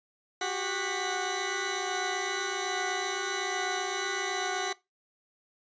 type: tone cluster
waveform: 15% pulse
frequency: 367.4 / 395.3 / 736 / 1978 Hz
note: F#4 / G4 / F#5 / B6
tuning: -12 / +15 / -9 / +2 cents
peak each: -29 dBFS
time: 0.41-4.73 s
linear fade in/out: 5 ms
effects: noise-tail reverb RT60 0.2 s tail -19 dB re dry + resampled to 16000 Hz